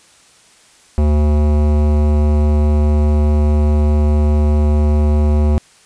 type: tone with hard clipping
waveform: sine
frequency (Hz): 74.6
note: D2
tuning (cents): +28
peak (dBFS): -12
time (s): 0.98-5.58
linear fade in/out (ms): 0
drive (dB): 17
effects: white hiss -48 dBFS RMS until 5.85 s + resampled to 22050 Hz